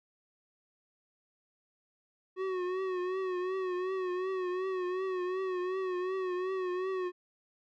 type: tone with vibrato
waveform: square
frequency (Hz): 370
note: F#4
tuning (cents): 0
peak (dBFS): -32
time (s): 2.36-7.12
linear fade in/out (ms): 50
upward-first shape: triangle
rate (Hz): 2.7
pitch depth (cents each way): 64
effects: low-pass 2000 Hz 12 dB/octave